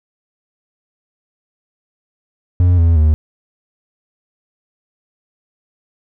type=tone with pitch steps; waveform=triangle; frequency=89 / 83.4 / 77.3 Hz; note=F2 / E2 / D#2; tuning=+33 / +21 / -11 cents; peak=-6 dBFS; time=2.6-3.14 s; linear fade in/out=0 ms; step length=180 ms; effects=none